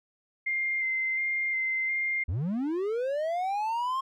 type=tone with vibrato; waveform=sine; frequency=2093 Hz; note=C7; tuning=in tune; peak=-26 dBFS; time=0.46-2.24 s; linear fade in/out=10 ms; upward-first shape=square; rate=1.4 Hz; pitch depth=15 cents each way
type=linear sweep; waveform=triangle; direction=up; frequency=69.4 to 1078 Hz; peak=-25 dBFS; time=2.28-4.01 s; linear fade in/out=10 ms
effects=none